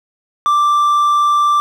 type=tone; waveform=triangle; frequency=1176 Hz; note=D6; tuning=2 cents sharp; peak=-8 dBFS; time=0.46-1.6 s; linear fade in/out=0 ms; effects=none